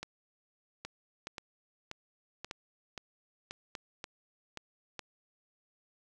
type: two click trains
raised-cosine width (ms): 0.2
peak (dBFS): -22 / -23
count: 5 / 8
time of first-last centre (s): 0.03-4.993 / 0.85-4.573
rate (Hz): 0.806 / 1.88
effects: none